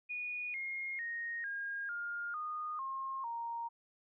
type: tone with pitch steps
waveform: sine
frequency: 2459 / 2141 / 1863.6 / 1622.3 / 1412.3 / 1229.5 / 1070.3 / 931.8 Hz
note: D#7 / C7 / A#6 / G#6 / F6 / D#6 / C6 / A#5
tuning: -21 / +39 / -1 / -41 / +19 / -21 / +39 / -1 cents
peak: -37 dBFS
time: 0.09-3.69 s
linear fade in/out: 20 ms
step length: 450 ms
effects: none